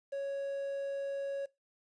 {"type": "tone with quantisation", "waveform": "triangle", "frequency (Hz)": 554.4, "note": "C#5", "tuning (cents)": 0, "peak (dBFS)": -32, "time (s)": [0.12, 1.46], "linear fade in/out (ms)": 10, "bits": 10, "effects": ["noise-tail reverb RT60 0.2 s tail -20 dB re dry", "resampled to 22050 Hz"]}